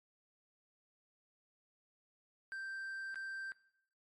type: tone with dropouts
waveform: triangle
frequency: 1568 Hz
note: G6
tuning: in tune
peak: -39 dBFS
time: 2.52-3.52 s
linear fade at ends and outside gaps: 0 ms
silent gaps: 3.144-3.157 s
effects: noise-tail reverb RT60 0.7 s tail -20 dB re dry + MP3 48 kbps